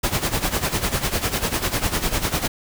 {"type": "noise with tremolo", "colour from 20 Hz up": "pink", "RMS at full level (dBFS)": -20, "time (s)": [0.03, 2.48], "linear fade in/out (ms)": 10, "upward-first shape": "sine", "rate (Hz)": 10, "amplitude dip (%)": 75, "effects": []}